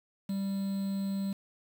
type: tone with quantisation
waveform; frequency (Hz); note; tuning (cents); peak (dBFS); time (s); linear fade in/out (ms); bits
triangle; 196; G3; 0; -28; 0.29-1.33; 5; 8
effects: none